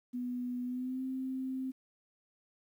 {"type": "tone with pitch glide", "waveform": "sine", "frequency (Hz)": [246.9, 261.4], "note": ["B3", "C4"], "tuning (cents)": [0, -1], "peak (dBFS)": -34, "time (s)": [0.13, 1.72], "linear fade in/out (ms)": 20, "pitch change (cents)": 99, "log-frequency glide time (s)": [0.64, 1.03], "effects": ["11-bit"]}